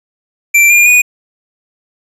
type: tone with pitch steps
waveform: square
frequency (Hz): 2349 / 2407 / 2466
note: D7 / D7 / D#7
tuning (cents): 0 / +42 / -16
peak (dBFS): -5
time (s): 0.54-1.02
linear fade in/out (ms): 10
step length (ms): 160
effects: resampled to 32000 Hz